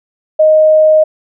sine tone, 622.3 Hz, D#5, in tune, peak -4 dBFS, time 0.39-1.04 s, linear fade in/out 10 ms, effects none

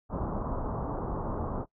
pink low-pass noise, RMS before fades -33 dBFS, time 0.09-1.66 s, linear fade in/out 50 ms, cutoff 1200 Hz, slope 48 dB/octave, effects noise-tail reverb RT60 0.1 s tail -20 dB re dry

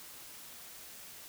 silence, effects white hiss -50 dBFS RMS until 1.28 s

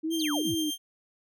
sine tone with vibrato, 311.1 Hz, D#4, in tune, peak -27 dBFS, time 0.03-0.71 s, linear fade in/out 20 ms, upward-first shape triangle, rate 2.5 Hz, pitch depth 110 cents each way
sawtooth tone with tremolo, 3174 Hz, G7, 21 cents sharp, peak -27 dBFS, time 0.1-0.78 s, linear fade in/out 50 ms, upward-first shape sine, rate 8.5 Hz, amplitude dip 35%
sine exponential sweep, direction down, 5150 to 83.7 Hz, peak -33 dBFS, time 0.19-0.55 s, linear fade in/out 10 ms
effects none

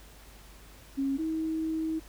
sine tone pair in turn, 273.2 / 319.1 Hz, C#4 / D#4, -25 / +44 cents, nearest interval minor third, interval 269 cents, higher second, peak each -26 / -28 dBFS, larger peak first, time 0.97-1.18 / 1.18-2 s, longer second, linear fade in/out 20 ms, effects added 50 Hz sine -52 dBFS peak until 2.08 s + pink hiss -54 dBFS RMS until 2.08 s

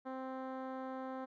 10% pulse tone with low-pass filter, 261.6 Hz, C4, in tune, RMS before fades -43 dBFS, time 0.05-1.26 s, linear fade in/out 20 ms, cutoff 1100 Hz, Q 0.57, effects none

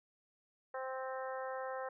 harmonic tone, 261.6 Hz, C4, in tune, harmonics 2 / 3 / 4 / 5 / 6 / 7, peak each -41 / -45 / -47 / -49 / -51 / -52 dBFS, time 0.74-1.89 s, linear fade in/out 5 ms, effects none

